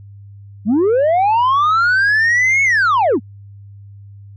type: linear two-way sweep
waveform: sine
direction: up then down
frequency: 185.8 to 2217 to 185.8 Hz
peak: -8 dBFS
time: 0.65-3.2 s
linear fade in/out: 50 ms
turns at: 2.63 s
effects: tanh soft clip ceiling -10 dBFS + added 100 Hz sine -35 dBFS peak until 4.36 s